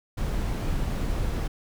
brown noise, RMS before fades -27 dBFS, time 0.17-1.48 s, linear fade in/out 10 ms, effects none

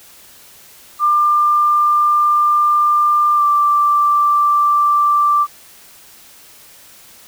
sine tone with pitch glide, 1194 to 1174.8 Hz, D6 to D6, +28 to 0 cents, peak -10 dBFS, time 0.99-5.47 s, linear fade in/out 50 ms, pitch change -28 cents, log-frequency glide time 3.35-3.43 s, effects white hiss -43 dBFS RMS until 7.27 s

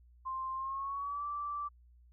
sine tone with pitch glide, 1051 to 1166.2 Hz, C6 to D6, +7 to -13 cents, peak -35 dBFS, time 0.25-1.69 s, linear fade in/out 20 ms, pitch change +180 cents, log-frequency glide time 0.54-1.25 s, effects added 60 Hz sine -58 dBFS peak until 2.12 s

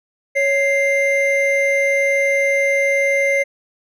triangle tone pair together, 554.4 / 2093 Hz, C#5 / C7, 0 / 0 cents, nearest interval octave + major seventh, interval 2300 cents, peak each -15 dBFS, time 0.35-3.44 s, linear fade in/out 20 ms, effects none

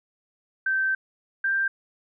sine tone pair in turn, 1553 / 1579.2 Hz, G6 / G6, -17 / +12 cents, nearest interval unison, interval 29 cents, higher second, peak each -21 dBFS, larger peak neither, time 0.66-0.95 / 1.44-1.68 s, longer first, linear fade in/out 5 ms, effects none

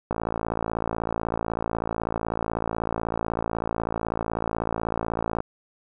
click train, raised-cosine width 1 ms, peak -12 dBFS, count 298, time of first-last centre 0.11-5.404 s, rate 56.1 Hz, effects none

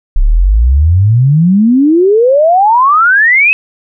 sine exponential sweep, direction up, 31.98 to 2614 Hz, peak -4 dBFS, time 0.16-3.53 s, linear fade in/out 0 ms, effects none

